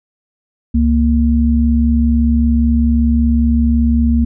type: tone pair together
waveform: sine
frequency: 69.3 / 233.1 Hz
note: C#2 / A#3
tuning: 0 / 0 cents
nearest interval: octave + major sixth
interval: 2100 cents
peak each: -12 / -12 dBFS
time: 0.74-4.25 s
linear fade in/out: 10 ms
effects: none